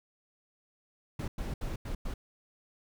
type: noise bursts at uneven times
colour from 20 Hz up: brown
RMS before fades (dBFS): -35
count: 5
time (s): 1.19-1.28 / 1.38-1.54 / 1.61-1.76 / 1.85-1.95 / 2.05-2.14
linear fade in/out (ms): 5
effects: none